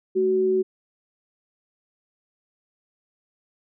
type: tone pair together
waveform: sine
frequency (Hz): 216.1 / 375.1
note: A3 / F#4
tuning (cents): -31 / +24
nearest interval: minor seventh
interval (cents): 955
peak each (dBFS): -30 / -18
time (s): 0.15-0.63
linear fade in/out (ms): 20
effects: none